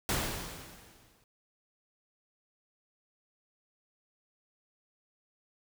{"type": "noise with exponential decay", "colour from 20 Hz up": "pink", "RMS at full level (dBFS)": -29, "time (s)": [0.09, 1.24], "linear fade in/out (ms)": 1, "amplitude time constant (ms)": 250, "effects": []}